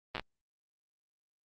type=slowing click train; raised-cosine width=0.3 ms; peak=-20 dBFS; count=5; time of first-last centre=0.15-0.196 s; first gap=8 ms; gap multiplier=1.25; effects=Opus 32 kbps